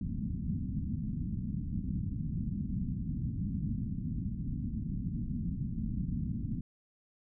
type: low-pass noise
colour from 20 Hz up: white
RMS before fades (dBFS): -35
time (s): 0.01-6.61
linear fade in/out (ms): 5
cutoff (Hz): 240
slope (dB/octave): 48
effects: none